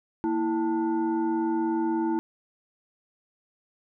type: tone with frequency modulation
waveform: sine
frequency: 328.3 Hz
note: E4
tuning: 7 cents flat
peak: -23 dBFS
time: 0.24-2.19 s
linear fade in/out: 0 ms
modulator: 560 Hz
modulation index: 0.79
effects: none